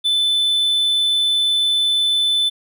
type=tone; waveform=triangle; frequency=3514 Hz; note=A7; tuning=3 cents flat; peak=-13 dBFS; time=0.04-2.5 s; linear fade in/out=20 ms; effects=none